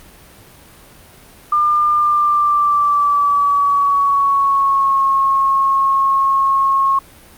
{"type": "tone with pitch glide", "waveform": "sine", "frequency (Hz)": [1200, 1087.8], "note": ["D6", "C#6"], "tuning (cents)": [37, -33], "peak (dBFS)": -11, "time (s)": [1.52, 6.99], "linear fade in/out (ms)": 5, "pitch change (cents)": -170, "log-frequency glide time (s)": [1.96, 5.03], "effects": ["pink hiss -43 dBFS RMS until 7.37 s", "Opus 48 kbps"]}